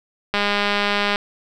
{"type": "click train", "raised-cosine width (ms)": 0.3, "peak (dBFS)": -4, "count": 168, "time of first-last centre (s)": [0.34, 1.159], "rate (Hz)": 204, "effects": []}